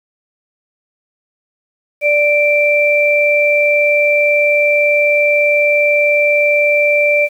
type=tone pair together; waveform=sine; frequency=587.2 / 2349 Hz; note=D5 / D7; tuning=0 / 0 cents; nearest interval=2 octaves; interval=2400 cents; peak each=-12 dBFS; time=2.01-7.29 s; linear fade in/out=50 ms; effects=7-bit